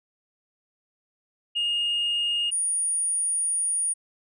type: tone pair in turn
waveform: sine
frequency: 2846 / 9534 Hz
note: F7 / D9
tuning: +32 / +25 cents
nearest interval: octave + major sixth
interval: 2093 cents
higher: second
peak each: -21 dBFS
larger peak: neither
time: 1.55-2.51 / 2.51-3.94 s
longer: second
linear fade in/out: 20 ms
effects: tanh soft clip ceiling -20 dBFS